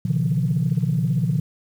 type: tone cluster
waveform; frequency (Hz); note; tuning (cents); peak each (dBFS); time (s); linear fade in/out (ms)
sine; 123.1 / 142.3 / 157.4 / 175.2; B2 / C#3 / D#3 / F3; -5 / +46 / +20 / +6; -23; 0.05-1.4; 5
effects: tanh soft clip ceiling -11 dBFS + 8-bit